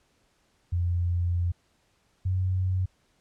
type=tone pair in turn; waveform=sine; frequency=87.31 / 92.83 Hz; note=F2 / F#2; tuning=0 / +6 cents; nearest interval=minor second; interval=106 cents; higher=second; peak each=-23 dBFS; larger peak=neither; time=0.72-1.52 / 2.25-2.86 s; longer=first; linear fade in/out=10 ms; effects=pink hiss -68 dBFS RMS until 3.2 s + low-pass 9000 Hz 12 dB/octave